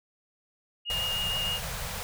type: tone with vibrato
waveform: sine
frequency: 2848 Hz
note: F7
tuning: 33 cents sharp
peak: -28 dBFS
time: 0.85-1.6 s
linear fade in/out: 50 ms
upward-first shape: sine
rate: 6.4 Hz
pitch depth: 9 cents each way
type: band-stop noise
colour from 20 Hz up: pink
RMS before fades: -35 dBFS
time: 0.9-2.03 s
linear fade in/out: 0 ms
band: 190 to 470 Hz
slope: 48 dB/octave
effects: none